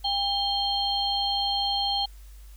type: tone cluster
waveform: sine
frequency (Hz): 799 / 3166 / 4261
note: G5 / G7 / C8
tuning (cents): +33 / +17 / +31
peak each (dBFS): -28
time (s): 0.04-2.06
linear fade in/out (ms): 10
effects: added 50 Hz sine -43 dBFS peak until 2.56 s + white hiss -58 dBFS RMS until 2.56 s